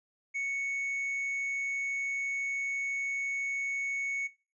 triangle tone, 2217 Hz, C#7, in tune, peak -29 dBFS, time 0.34-4.28 s, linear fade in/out 20 ms, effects noise-tail reverb RT60 0.3 s tail -18 dB re dry + resampled to 22050 Hz

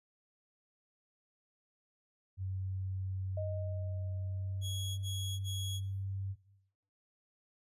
sine tone with pitch glide, 94.7 to 97.08 Hz, F#2 to G2, +41 to -16 cents, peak -35 dBFS, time 2.37-6.36 s, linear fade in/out 50 ms, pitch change +43 cents, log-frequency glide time 4.12-4.87 s
sine tone with exponential decay, 622.3 Hz, D#5, in tune, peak -37 dBFS, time 3.37-5.21 s, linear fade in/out 5 ms, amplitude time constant 400 ms
sawtooth tone bursts, 3334 Hz, G#7, 6 cents sharp, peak -38 dBFS, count 3, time 4.61-5.806 s, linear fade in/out 50 ms, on 370 ms, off 43 ms
effects noise-tail reverb RT60 0.8 s tail -19 dB re dry + resampled to 32000 Hz

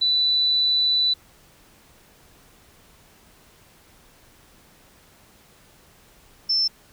sine tone pair in turn, 3977 / 5321 Hz, B7 / E8, +11 / +15 cents, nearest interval perfect fourth, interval 504 cents, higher second, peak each -17 / -18 dBFS, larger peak first, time 0.01-1.14 / 6.49-6.68 s, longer first, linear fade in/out 10 ms, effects pink hiss -54 dBFS RMS until 6.92 s

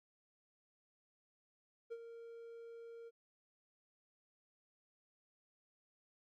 triangle tone with ADSR envelope, 463.3 Hz, A#4, 11 cents flat, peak -39 dBFS, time 1.9-3.11 s, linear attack 22 ms, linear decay 48 ms, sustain -9 dB, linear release 35 ms, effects Opus 48 kbps

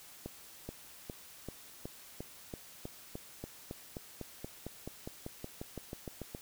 accelerating click train, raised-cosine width 2 ms, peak -27 dBFS, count 25, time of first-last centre 0.26-6.349 s, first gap 430 ms, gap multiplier 0.95, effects white hiss -54 dBFS RMS until 6.41 s

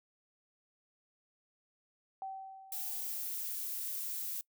sine tone with exponential decay, 770 Hz, G5, 31 cents flat, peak -37 dBFS, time 2.22-3.47 s, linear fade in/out 1 ms, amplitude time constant 270 ms
violet noise, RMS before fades -39 dBFS, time 2.72-4.41 s, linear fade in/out 2 ms
effects noise-tail reverb RT60 0.1 s tail -23 dB re dry

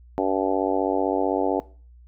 harmonic tone, 95.7 Hz, G2, 41 cents flat, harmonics 3 / 4 / 5 / 6 / 7 / 8 / 9, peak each -26 / -27 / -28 / -29 / -29 / -30 / -31 dBFS, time 0.18-1.6 s, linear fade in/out 0 ms, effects noise-tail reverb RT60 0.4 s tail -20 dB re dry + added 60 Hz sine -46 dBFS peak until 2.07 s

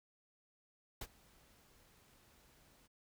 pink noise with ADSR envelope, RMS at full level -43 dBFS, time 1.01-2.88 s, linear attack 5 ms, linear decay 48 ms, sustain -24 dB, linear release 24 ms, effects none

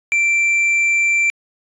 sine tone with tanh clipping, 2349 Hz, D7, in tune, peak -14 dBFS, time 0.12-1.3 s, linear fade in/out 0 ms, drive 5 dB, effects resampled to 22050 Hz

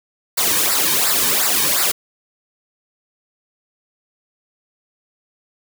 white noise with flanger, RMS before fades -17 dBFS, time 0.37-1.92 s, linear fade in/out 10 ms, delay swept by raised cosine 0.31 to 1.51 ms, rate 2.8 Hz, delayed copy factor -0.75, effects none

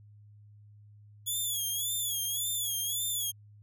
5% pulse tone with vibrato, 3381 Hz, G#7, 30 cents sharp, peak -23 dBFS, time 1.26-3.32 s, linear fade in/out 20 ms, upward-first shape sine, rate 1.8 Hz, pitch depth 100 cents each way, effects added 104 Hz sine -52 dBFS peak until 3.62 s

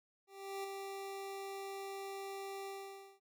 25% pulse tone with ADSR envelope, 392 Hz, G4, in tune, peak -35 dBFS, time 0.27-3.2 s, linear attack 370 ms, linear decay 7 ms, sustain -4 dB, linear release 530 ms, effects none

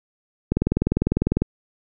click train, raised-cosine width 3 ms, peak -5 dBFS, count 19, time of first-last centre 0.52-1.42 s, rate 20 Hz, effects none

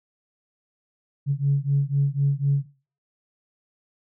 sine beating tone pair, 138.59 / 142.59 Hz, C#3 / C#3, 0 / +49 cents, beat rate 4 Hz, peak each -21 dBFS, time 1.26-2.66 s, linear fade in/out 50 ms, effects noise-tail reverb RT60 0.4 s tail -20 dB re dry + tanh soft clip ceiling -12 dBFS

